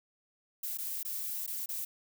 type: noise with dropouts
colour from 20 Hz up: violet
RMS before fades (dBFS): -37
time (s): 0.63-1.85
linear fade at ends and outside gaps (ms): 5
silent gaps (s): 0.775-0.784 / 1.031-1.049 / 1.465-1.476 / 1.66-1.689
effects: none